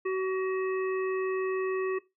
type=harmonic tone with a mistuned harmonic; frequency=377.2 Hz; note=F#4; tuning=33 cents sharp; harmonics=1 / 3 / 5 / 7; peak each=-27 / -37 / -41 / -44 dBFS; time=0.05-1.99 s; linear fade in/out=10 ms; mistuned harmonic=7; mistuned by=-36 cents; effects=noise-tail reverb RT60 0.2 s tail -18 dB re dry